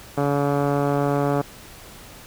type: tone with low-pass filter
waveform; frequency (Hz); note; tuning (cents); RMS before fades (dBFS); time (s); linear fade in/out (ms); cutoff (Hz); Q
15% pulse; 142.5; C#3; +48; -21; 0.17-1.42; 10; 960; 4.8
effects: pink hiss -43 dBFS RMS until 2.26 s